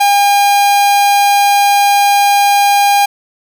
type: tone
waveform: 45% pulse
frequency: 808 Hz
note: G#5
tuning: 48 cents flat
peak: -7 dBFS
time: 0-3.06 s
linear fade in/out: 10 ms
effects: none